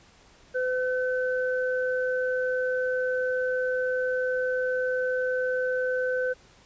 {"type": "tone pair together", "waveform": "sine", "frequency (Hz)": [507.9, 1522], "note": ["B4", "F#6"], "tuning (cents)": [48, 48], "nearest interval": "octave + perfect fifth", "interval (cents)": 1900, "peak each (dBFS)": [-25, -30], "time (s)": [0.54, 6.34], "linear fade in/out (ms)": 20, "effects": ["pink hiss -56 dBFS RMS until 6.65 s", "resampled to 16000 Hz"]}